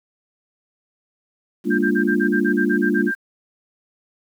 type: chord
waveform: sine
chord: Bb dominant seventh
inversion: third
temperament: equal with one note detuned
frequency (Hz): 202.3 / 233.1 / 293.7 / 349.2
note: Ab3 / Bb3 / D4 / F4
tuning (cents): -45 / 0 / 0 / 0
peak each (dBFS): -22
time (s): 1.64-3.12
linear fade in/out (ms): 50
type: tone bursts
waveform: sine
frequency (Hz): 1585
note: G6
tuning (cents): +19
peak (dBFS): -20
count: 12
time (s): 1.7-3.151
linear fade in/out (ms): 20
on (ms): 87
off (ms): 37
effects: 8-bit